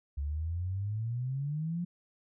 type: exponential sweep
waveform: sine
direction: up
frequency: 69 to 178.4 Hz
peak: -31 dBFS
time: 0.17-1.85 s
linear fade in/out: 10 ms
effects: none